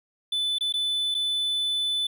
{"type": "tone with dropouts", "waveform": "triangle", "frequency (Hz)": 3500, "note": "A7", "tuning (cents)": -10, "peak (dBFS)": -22, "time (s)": [0.32, 2.07], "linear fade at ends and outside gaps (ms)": 5, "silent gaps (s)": [[0.585, 0.608], [0.725, 0.738], [1.144, 1.148]], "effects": []}